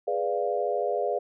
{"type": "chord", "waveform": "sine", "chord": "G# diminished seventh", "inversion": "none", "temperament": "equal", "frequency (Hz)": [415.3, 493.9, 587.3, 698.5], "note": ["G#4", "B4", "D5", "F5"], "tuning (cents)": [0, 0, 0, 0], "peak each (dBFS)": -30, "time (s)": [0.07, 1.19], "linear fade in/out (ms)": 10, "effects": []}